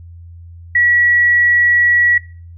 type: tone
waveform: sine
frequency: 1930 Hz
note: B6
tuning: 40 cents flat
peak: -9 dBFS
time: 0.75-2.18 s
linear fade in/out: 5 ms
effects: noise-tail reverb RT60 0.4 s tail -19 dB re dry + added 85 Hz sine -33 dBFS peak until 2.57 s